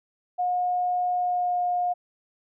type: tone with pitch glide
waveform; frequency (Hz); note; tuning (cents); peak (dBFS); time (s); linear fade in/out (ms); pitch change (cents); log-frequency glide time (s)
sine; 720 to 713.8; F#5 to F5; -47 to +38; -22; 0.38-1.94; 20; -15; 1.13-1.62
effects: none